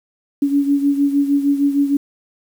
sine beating tone pair, 281.4 / 287.9 Hz, C#4 / D4, +26 / -34 cents, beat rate 6.5 Hz, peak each -14 / -20 dBFS, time 0.42-1.97 s, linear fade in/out 5 ms, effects 7-bit

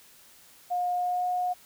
sine tone with pitch glide, 715 to 722.5 Hz, F5 to F#5, +41 to -41 cents, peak -25 dBFS, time 0.7-1.54 s, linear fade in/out 20 ms, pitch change +18 cents, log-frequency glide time 0.94-1.28 s, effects white hiss -55 dBFS RMS until 1.65 s

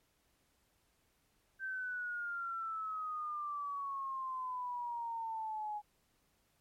sine exponential sweep, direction down, 1563 to 830.6 Hz, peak -37 dBFS, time 1.59-5.82 s, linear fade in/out 50 ms, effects pink hiss -75 dBFS RMS until 6.6 s + MP3 64 kbps

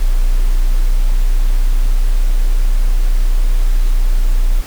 sine tone, 30.04 Hz, B0, 47 cents flat, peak -8 dBFS, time 0-4.62 s, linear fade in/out 20 ms, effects pink hiss -34 dBFS RMS until 4.66 s

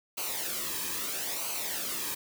white noise with flanger, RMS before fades -34 dBFS, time 0.17-2.15 s, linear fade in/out 10 ms, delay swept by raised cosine 0.56 to 1.44 ms, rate 0.76 Hz, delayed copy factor -0.65, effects none

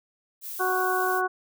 violet noise, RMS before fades -36 dBFS, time 0.41-1.22 s, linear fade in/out 50 ms
harmonic tone, 370 Hz, F#4, in tune, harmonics 1 / 2 / 3 / 4, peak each -28 / -28 / -28 / -28 dBFS, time 0.59-1.28 s, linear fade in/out 20 ms
effects none

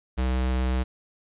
square tone, 63.7 Hz, C2, 46 cents flat, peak -23 dBFS, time 0.17-0.84 s, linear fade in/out 20 ms, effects resampled to 8000 Hz + 10-bit

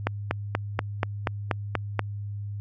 click train, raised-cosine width 0.5 ms, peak -8 dBFS, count 9, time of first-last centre 0.07-1.993 s, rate 4.16 Hz, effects added 102 Hz sine -31 dBFS peak until 2.6 s + AAC 64 kbps

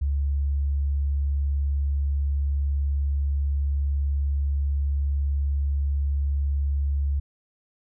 sine tone, 70.4 Hz, C#2, 27 cents sharp, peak -21 dBFS, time 0.01-7.2 s, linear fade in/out 10 ms, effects none

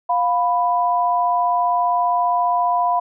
sine tone pair together, 704.9 / 990 Hz, F5 / B5, +16 / +4 cents, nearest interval tritone, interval 588 cents, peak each -18 dBFS, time 0.09-3 s, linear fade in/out 10 ms, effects none

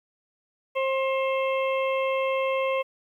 harmonic tone, 532 Hz, C5, 29 cents sharp, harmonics 1 / 2 / 4 / 5 / 6, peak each -24 / -30 / -34 / -35 / -42 dBFS, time 0.75-2.83 s, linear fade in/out 20 ms, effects 10-bit

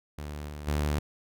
sawtooth tone with level steps, 74.1 Hz, D2, 16 cents sharp, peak -32 / -34 / -22 dBFS, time 0.18-0.99 s, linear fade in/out 5 ms, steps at 0.48 / 0.67 s, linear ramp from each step 10 ms, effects none

